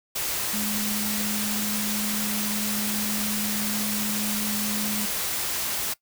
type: tone in noise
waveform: sine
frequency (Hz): 210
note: G#3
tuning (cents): +19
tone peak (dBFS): -29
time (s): 0.53-5.06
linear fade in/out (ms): 10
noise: white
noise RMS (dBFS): -28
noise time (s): 0.15-5.94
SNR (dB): -4
effects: noise-tail reverb RT60 0.1 s tail -20 dB re dry